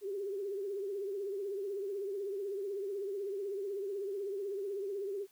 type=tone with vibrato; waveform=sine; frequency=397 Hz; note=G4; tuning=22 cents sharp; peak=-35 dBFS; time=0.01-5.27 s; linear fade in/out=50 ms; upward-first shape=triangle; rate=16 Hz; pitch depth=96 cents each way; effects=white hiss -67 dBFS RMS until 5.31 s